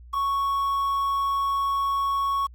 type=tone with quantisation; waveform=triangle; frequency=1108.7 Hz; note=C#6; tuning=in tune; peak=-20 dBFS; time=0.13-2.47 s; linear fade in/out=10 ms; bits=8; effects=added 60 Hz sine -43 dBFS peak until 2.54 s + AAC 64 kbps